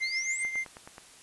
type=tone with tremolo; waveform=triangle; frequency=2093 Hz; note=C7; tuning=in tune; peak=-25 dBFS; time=0-0.65 s; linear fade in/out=20 ms; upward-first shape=triangle; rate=7.3 Hz; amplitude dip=70%
type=exponential sweep; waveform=sine; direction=up; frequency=3957 to 8900 Hz; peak=-34 dBFS; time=0.02-0.44 s; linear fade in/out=20 ms
type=click train; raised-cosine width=0.5 ms; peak=-29 dBFS; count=6; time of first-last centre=0.45-0.981 s; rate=9.41 Hz
effects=white hiss -53 dBFS RMS until 1.22 s + resampled to 24000 Hz